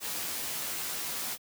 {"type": "noise with comb filter", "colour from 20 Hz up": "white", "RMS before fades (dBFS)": -35, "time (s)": [0, 1.38], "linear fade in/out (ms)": 50, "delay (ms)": 13, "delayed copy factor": 0.65, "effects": ["high-pass 100 Hz 12 dB/octave"]}